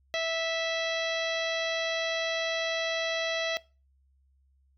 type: harmonic tone with a mistuned harmonic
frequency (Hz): 656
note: E5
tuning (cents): -9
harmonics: 1 / 2 / 3 / 4 / 5 / 6 / 7 / 8 / 9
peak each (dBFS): -30 / -41 / -34 / -37 / -37 / -39 / -48 / -47 / -46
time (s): 0.14-3.57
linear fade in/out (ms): 0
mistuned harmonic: 6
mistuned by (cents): +20
effects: noise-tail reverb RT60 0.3 s tail -20 dB re dry + added 67 Hz sine -63 dBFS peak until 4.77 s